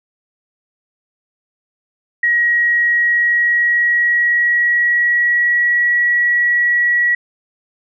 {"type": "tone with pitch glide", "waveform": "sine", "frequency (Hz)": [1900, 1926.5], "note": ["A#6", "B6"], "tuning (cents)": [33, -44], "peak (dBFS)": -11, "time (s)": [2.23, 7.15], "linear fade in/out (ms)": 5, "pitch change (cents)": 23, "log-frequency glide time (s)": [2.89, 5.94], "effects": []}